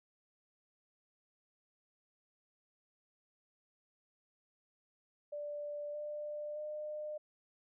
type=tone with pitch steps; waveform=sine; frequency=587.3 / 595.8 / 604.5 Hz; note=D5 / D5 / D5; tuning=0 / +25 / +50 cents; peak=-39 dBFS; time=5.32-7.18 s; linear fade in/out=10 ms; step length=620 ms; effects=none